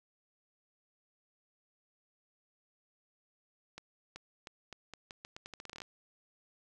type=accelerating click train; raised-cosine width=0.2 ms; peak=-28 dBFS; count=18; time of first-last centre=3.78-5.819 s; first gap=380 ms; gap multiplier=0.82; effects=none